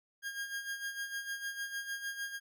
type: tone with tremolo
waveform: 40% pulse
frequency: 1621 Hz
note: G#6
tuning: 42 cents flat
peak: -34 dBFS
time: 0.22-2.4 s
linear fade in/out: 50 ms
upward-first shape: sine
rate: 6.6 Hz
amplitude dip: 65%
effects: none